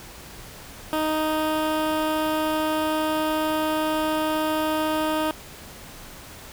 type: tone with notch filter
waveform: 15% pulse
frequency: 311.1 Hz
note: D#4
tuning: in tune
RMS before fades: -24 dBFS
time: 0.93-5.31 s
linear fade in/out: 0 ms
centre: 6300 Hz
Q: 0.97
effects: pink hiss -42 dBFS RMS until 6.52 s